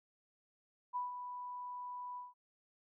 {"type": "tone with ADSR envelope", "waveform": "sine", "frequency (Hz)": 987.8, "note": "B5", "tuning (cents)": 0, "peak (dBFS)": -34, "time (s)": [0.93, 2.34], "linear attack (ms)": 30, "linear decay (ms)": 150, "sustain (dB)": -8, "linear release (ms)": 170, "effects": []}